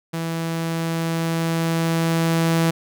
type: tone with level ramp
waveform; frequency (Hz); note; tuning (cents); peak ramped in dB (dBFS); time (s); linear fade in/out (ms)
sawtooth; 164.81; E3; 0; -20 to -12; 0.13-2.71; 10
effects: none